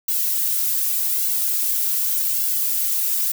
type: noise with flanger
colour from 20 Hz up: violet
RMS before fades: -21 dBFS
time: 0.08-3.32 s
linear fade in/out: 5 ms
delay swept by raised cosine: 1.6 to 3.5 ms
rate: 0.85 Hz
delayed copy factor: -0.95
effects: none